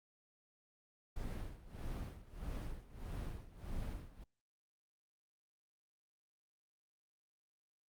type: noise with tremolo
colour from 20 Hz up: brown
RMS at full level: -41 dBFS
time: 1.16-4.24 s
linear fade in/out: 5 ms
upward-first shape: sine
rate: 1.6 Hz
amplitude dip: 85%
effects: Opus 48 kbps